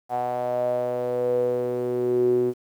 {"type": "tone with band-pass filter sweep", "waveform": "sawtooth", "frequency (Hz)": 123.47, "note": "B2", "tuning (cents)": 0, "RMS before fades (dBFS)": -24, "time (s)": [0.09, 2.54], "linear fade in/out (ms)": 50, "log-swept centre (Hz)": [740, 340], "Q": 9.3, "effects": ["9-bit"]}